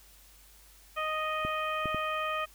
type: harmonic tone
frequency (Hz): 622.3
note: D#5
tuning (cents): 0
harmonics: 1 / 2 / 3 / 4 / 5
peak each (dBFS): -36 / -32 / -40 / -38 / -43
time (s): 0.96-2.46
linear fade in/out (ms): 20
type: clicks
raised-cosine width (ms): 3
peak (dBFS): -23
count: 3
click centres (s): 1.45 / 1.857 / 1.946
effects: added 49 Hz sine -58 dBFS peak until 2.54 s + white hiss -58 dBFS RMS until 2.54 s